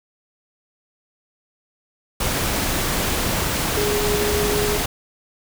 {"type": "tone in noise", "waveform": "sine", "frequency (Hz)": 415.3, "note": "G#4", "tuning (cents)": 0, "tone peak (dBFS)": -21, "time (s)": [3.77, 4.77], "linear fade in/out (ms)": 5, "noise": "pink", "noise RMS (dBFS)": -22, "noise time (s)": [2.2, 4.86], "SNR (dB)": -2, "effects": []}